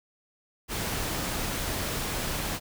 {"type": "noise", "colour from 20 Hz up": "pink", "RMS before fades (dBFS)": -31, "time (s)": [0.68, 2.6], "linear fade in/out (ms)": 50, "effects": []}